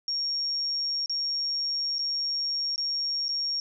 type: tone with dropouts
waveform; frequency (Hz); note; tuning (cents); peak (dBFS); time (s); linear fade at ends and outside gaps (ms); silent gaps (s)
sine; 5550; F8; -12; -26; 0.08-3.6; 1; 1.06-1.096 / 1.984-1.991 / 2.76-2.779 / 3.283-3.29
effects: none